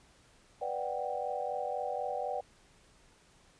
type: chord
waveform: sine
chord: G major seventh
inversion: first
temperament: equal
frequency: 493.9 / 587.3 / 740 / 784 Hz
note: B4 / D5 / F#5 / G5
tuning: 0 / 0 / 0 / 0 cents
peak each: -39 / -38 / -38 / -38 dBFS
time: 0.61-2.41 s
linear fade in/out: 10 ms
effects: pink hiss -63 dBFS RMS until 3.59 s + resampled to 22050 Hz